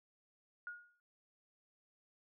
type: tone with exponential decay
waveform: sine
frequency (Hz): 1437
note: F6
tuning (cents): +49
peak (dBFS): -40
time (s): 0.67-1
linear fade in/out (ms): 1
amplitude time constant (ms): 70
effects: none